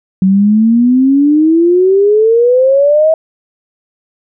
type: exponential sweep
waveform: sine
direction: up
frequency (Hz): 186.3 to 647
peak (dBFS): -5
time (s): 0.22-3.14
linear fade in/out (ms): 2
effects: none